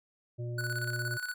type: harmonic tone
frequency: 120 Hz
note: B2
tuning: 49 cents flat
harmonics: 1 / 3 / 5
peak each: -34 / -44 / -48 dBFS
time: 0.38-1.18 s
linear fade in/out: 20 ms
type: tone with tremolo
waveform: square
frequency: 1480 Hz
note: F#6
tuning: in tune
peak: -33 dBFS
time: 0.58-1.34 s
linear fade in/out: 5 ms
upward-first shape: square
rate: 17 Hz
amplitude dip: 60%
effects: none